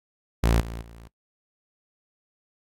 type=tone with level steps; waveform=sawtooth; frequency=57 Hz; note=A#1; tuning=38 cents flat; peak=-14 / -29 / -40 dBFS; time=0.43-1.08 s; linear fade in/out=10 ms; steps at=0.6 / 0.81 s; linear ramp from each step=10 ms; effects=noise-tail reverb RT60 0.1 s tail -21 dB re dry + AAC 48 kbps